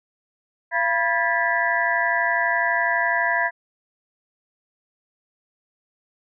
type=tone cluster; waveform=sine; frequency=684 / 978 / 1626 / 1738 / 1966 Hz; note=F5 / B5 / G#6 / A6 / B6; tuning=-36 / -17 / -37 / -22 / -8 cents; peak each=-25 dBFS; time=0.71-3.51 s; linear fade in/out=50 ms; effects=none